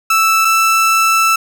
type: tone pair in turn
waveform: 30% pulse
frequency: 1318.5 / 1323.5 Hz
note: E6 / E6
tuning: 0 / +7 cents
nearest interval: unison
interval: 7 cents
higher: second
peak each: -7 dBFS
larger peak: neither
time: 0.1-0.45 / 0.45-1.36 s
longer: second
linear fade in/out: 5 ms
effects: none